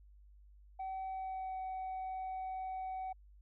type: tone with pitch glide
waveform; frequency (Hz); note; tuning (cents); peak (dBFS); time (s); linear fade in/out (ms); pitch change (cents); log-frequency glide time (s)
sine; 762 to 753.7; G5 to F#5; -49 to +32; -36; 0.79-3.13; 10; -19; 1.06-1.6
effects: tanh soft clip ceiling -37 dBFS + added 50 Hz sine -57 dBFS peak until 3.41 s